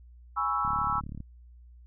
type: chord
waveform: sine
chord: C# minor seventh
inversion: second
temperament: equal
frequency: 830.6 / 987.8 / 1108.7 / 1318.5 Hz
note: G#5 / B5 / C#6 / E6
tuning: 0 / 0 / 0 / 0 cents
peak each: -34 / -34 / -32 / -28 dBFS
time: 0.36-1.01 s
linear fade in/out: 20 ms
type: click train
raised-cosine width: 5 ms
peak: -27 dBFS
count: 21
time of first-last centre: 0.65-1.204 s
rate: 36.1 Hz
effects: added 60 Hz sine -49 dBFS peak until 1.86 s